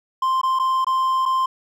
triangle tone with dropouts, 1046.5 Hz, C6, in tune, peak -15 dBFS, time 0.22-1.46 s, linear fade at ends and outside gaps 5 ms, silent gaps 0.415-0.432 / 0.59-0.596 / 0.846-0.867 / 1.255-1.259 s, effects none

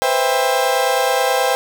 35% pulse chord, C major seventh, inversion third, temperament equal with one note detuned, 493.9 / 523.3 / 659.3 / 795.9 Hz, B4 / C5 / E5 / G5, 0 / 0 / 0 / +26 cents, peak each -20 / -18 / -21 / -17 dBFS, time 0.02-1.55 s, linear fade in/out 0 ms, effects none

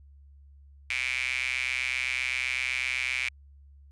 sawtooth tone with high-pass filter, 127.8 Hz, C3, 40 cents flat, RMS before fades -30 dBFS, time 0.9-3.29 s, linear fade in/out 0 ms, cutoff 2300 Hz, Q 9.7, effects added 70 Hz sine -50 dBFS peak until 3.91 s + resampled to 22050 Hz

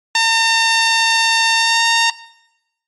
10% pulse tone with pitch glide, 908 to 919.1 Hz, A#5 to A#5, -46 to -25 cents, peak -3 dBFS, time 0.15-2.1 s, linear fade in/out 2 ms, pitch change +21 cents, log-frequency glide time 1.56-1.83 s, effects noise-tail reverb RT60 0.9 s tail -19 dB re dry + MP3 48 kbps

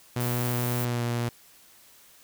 sawtooth tone with pitch glide, 122 to 119.21 Hz, B2 to A#2, -21 to +39 cents, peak -22 dBFS, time 0.16-1.29 s, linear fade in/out 5 ms, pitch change -40 cents, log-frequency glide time 0.77-1.02 s
violet noise, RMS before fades -35 dBFS, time 0.2-0.85 s, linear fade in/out 5 ms
effects white hiss -55 dBFS RMS until 2.23 s

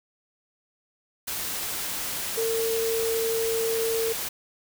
sine tone in noise, 453.1 Hz, A#4, 49 cents flat, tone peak -24 dBFS, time 2.37-4.13 s, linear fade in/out 10 ms, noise white, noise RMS -31 dBFS, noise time 1.27-4.29 s, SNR +4 dB, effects none

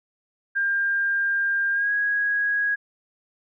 sine tone with pitch glide, 1600 to 1653.6 Hz, G6 to G#6, +35 to -8 cents, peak -20 dBFS, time 0.55-2.76 s, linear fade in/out 20 ms, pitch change +57 cents, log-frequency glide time 1.72-1.91 s, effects none

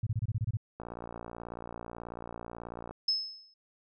sine tone bursts, 110 Hz, A2, in tune, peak -27 dBFS, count 9, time 0.03-0.571 s, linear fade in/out 5 ms, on 37 ms, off 26 ms
click train, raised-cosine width 1 ms, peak -27 dBFS, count 124, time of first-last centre 0.8-2.91 s, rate 58.3 Hz
sine tone with exponential decay, 5200 Hz, E8, 24 cents flat, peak -23 dBFS, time 3.08-3.54 s, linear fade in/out 5 ms, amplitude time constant 100 ms
effects none

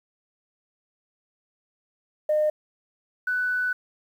sine tone pair in turn, 609 / 1491.8 Hz, D#5 / F#6, -37 / +14 cents, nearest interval octave + major third, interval 1551 cents, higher second, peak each -18 / -22 dBFS, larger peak first, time 2.29-2.5 / 3.27-3.73 s, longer second, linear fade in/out 5 ms, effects tanh soft clip ceiling -15 dBFS + 9-bit

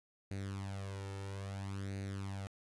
sawtooth tone with flanger, 98 Hz, G2, in tune, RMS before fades -42 dBFS, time 0.31-2.47 s, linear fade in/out 0 ms, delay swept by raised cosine 0.46 to 2.26 ms, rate 0.6 Hz, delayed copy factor +0.7, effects resampled to 24000 Hz

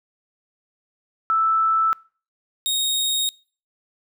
sine / sawtooth tone pair in turn, 1318.5 / 3736 Hz, E6 / A#7, 0 / +3 cents, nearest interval octave + tritone, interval 1803 cents, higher second, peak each -16 / -17 dBFS, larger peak first, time 1.3-1.93 / 2.66-3.29 s, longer neither, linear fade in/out 0 ms, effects noise-tail reverb RT60 0.4 s tail -24 dB re dry

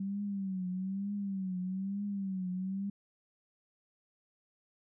sine tone with vibrato, 192.6 Hz, G3, 30 cents flat, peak -33 dBFS, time 0-2.9 s, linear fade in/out 5 ms, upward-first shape triangle, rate 1.1 Hz, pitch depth 110 cents each way, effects none

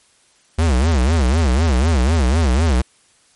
square tone with vibrato, 72 Hz, D2, 34 cents flat, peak -13 dBFS, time 0.58-2.82 s, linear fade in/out 10 ms, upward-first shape sine, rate 4 Hz, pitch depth 280 cents each way, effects white hiss -55 dBFS RMS until 3.35 s + MP3 48 kbps

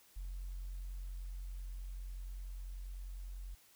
sine tone with level ramp, 45.1 Hz, F#1, 44 cents flat, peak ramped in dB -39 to -42 dBFS, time 0.16-3.55 s, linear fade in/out 10 ms, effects tanh soft clip ceiling -37 dBFS + white hiss -65 dBFS RMS until 3.75 s

